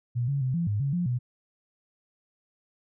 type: tone with pitch steps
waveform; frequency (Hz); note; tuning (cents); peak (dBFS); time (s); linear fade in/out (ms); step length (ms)
sine; 120.7 / 140 / 129.2 / 169.9 / 103.4 / 139.2 / 176.1 / 123.2; B2 / C#3 / C3 / F3 / G#2 / C#3 / F3 / B2; -39 / +18 / -21 / -47 / -7 / +8 / +15 / -4; -24; 0.15-1.19; 20; 130
effects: none